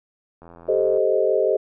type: click train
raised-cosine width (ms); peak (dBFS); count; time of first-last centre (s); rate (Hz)
1; -30; 48; 0.42-0.974; 84.9
type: chord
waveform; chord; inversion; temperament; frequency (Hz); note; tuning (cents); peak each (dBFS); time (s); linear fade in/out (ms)
sine; A half-diminished seventh; third; equal with one note detuned; 392 / 437.5 / 523.3 / 622.3; G4 / A4 / C5 / Eb5; 0 / -10 / 0 / 0; -22; 0.68-1.57; 10
effects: none